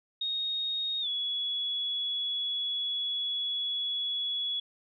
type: tone with pitch glide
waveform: sine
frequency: 3729 to 3380 Hz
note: A#7 to G#7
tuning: 0 to +30 cents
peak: -29 dBFS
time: 0.21-4.6 s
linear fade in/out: 5 ms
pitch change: -170 cents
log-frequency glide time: 1.01-1.08 s
effects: none